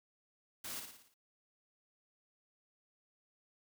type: noise with echo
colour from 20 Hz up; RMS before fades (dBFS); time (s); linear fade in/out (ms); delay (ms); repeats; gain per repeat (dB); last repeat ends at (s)
white; -44; 0.64-0.8; 5; 57; 6; -5; 1.142
effects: none

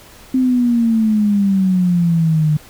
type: exponential sweep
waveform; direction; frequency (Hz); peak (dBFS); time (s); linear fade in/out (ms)
sine; down; 261.6 to 150; -11; 0.34-2.57; 5
effects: pink hiss -42 dBFS RMS until 2.69 s

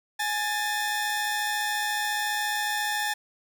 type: tone pair together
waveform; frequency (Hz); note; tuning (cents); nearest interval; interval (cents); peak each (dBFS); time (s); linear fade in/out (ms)
sawtooth; 836 / 1786.3; G#5 / A6; +11 / +26; octave + minor second; 1315; -25; 0.19-3.14; 10
effects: none

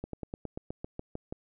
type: slowing click train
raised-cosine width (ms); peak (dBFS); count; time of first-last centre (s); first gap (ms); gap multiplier
2; -23; 11; 0.04-1.325; 93; 1.07
effects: none

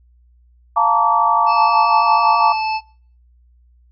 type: chord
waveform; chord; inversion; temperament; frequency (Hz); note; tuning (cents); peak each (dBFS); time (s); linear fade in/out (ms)
sine; Bb major seventh; second; equal with one note detuned; 698.5 / 880 / 932.3 / 1151.8; F5 / A5 / Bb5 / D6; 0 / 0 / 0 / -34; -21 / -17 / -17 / -15; 0.76-2.53; 10
type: harmonic tone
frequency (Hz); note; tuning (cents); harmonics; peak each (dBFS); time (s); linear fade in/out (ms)
874; A5; -12; 1 / 3 / 5 / 6; -18 / -25 / -33 / -34; 1.46-2.81; 50
effects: noise-tail reverb RT60 0.5 s tail -22 dB re dry + added 60 Hz sine -49 dBFS peak until 3.91 s

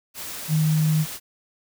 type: tone in noise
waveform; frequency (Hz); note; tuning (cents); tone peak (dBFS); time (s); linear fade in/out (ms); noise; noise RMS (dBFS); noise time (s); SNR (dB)
sine; 155.56; D#3; 0; -17; 0.48-1.06; 50; white; -34; 0.14-1.2; +14
effects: none

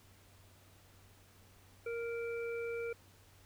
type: harmonic tone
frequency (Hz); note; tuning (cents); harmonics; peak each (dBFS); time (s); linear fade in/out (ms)
466.2; A#4; 0; 1 / 3 / 5; -37 / -48 / -47; 1.86-2.93; 5
effects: added 95 Hz sine -63 dBFS peak until 3.45 s + pink hiss -64 dBFS RMS until 3.45 s

